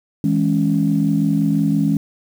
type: chord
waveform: sine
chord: C# minor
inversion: first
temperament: equal with one note detuned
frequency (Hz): 161.89 / 207.7 / 277.2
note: E3 / G#3 / C#4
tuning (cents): -31 / 0 / 0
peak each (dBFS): -18 / -18 / -18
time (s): 0.24-1.97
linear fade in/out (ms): 2
effects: tanh soft clip ceiling -5 dBFS + 7-bit